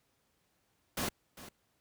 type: noise with echo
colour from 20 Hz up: pink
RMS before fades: -34 dBFS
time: 0.97-1.09 s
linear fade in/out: 5 ms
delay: 400 ms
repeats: 1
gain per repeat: -15 dB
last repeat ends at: 1.49 s
effects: pink hiss -75 dBFS RMS until 1.8 s + high-pass 60 Hz 12 dB/octave